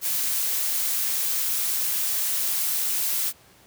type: noise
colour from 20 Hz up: blue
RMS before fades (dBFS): -25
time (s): 0.01-3.33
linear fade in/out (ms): 50
effects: pink hiss -54 dBFS RMS until 3.66 s + high-pass 80 Hz 12 dB/octave